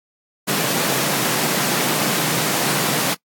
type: high-pass noise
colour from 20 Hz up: pink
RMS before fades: -20 dBFS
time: 0.47-3.15 s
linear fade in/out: 20 ms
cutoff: 130 Hz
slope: 96 dB/octave
effects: noise-tail reverb RT60 0.1 s tail -22 dB re dry + AAC 64 kbps